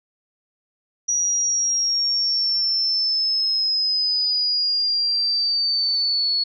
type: linear sweep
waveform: sine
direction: down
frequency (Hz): 5800 to 4379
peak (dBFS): -18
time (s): 1.08-6.44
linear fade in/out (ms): 10
effects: none